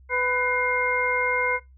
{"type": "harmonic tone with a mistuned harmonic", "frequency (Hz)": 498.1, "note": "B4", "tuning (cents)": 15, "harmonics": [1, 2, 3, 4], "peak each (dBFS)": [-27, -28, -28, -24], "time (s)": [0.09, 1.6], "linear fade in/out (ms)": 50, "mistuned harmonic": 4, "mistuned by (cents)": 110, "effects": ["noise-tail reverb RT60 0.2 s tail -21 dB re dry", "added 65 Hz sine -48 dBFS peak until 1.77 s"]}